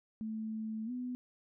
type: tone with pitch glide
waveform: sine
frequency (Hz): 219.3 to 249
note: A3 to B3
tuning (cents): -6 to +14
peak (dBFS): -36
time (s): 0.21-1.15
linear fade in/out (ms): 0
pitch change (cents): +220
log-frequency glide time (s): 0.85-0.91
effects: none